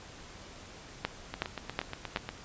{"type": "two click trains", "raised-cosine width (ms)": 0.3, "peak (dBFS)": [-13, -20], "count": [4, 9], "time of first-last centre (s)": [[1.05, 2.161], [1.34, 2.29]], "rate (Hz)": [2.7, 8.42], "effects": ["pink hiss -49 dBFS RMS until 2.44 s", "resampled to 16000 Hz"]}